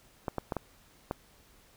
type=clicks; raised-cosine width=1 ms; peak=-17 dBFS; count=5; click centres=0.282 / 0.383 / 0.522 / 0.567 / 1.111 s; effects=pink hiss -61 dBFS RMS until 1.76 s